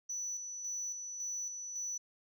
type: tone with tremolo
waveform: sine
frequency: 5950 Hz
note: F#8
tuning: 9 cents sharp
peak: -35 dBFS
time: 0.09-1.98 s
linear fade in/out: 10 ms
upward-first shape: square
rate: 1.8 Hz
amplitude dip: 45%
effects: tanh soft clip ceiling -32 dBFS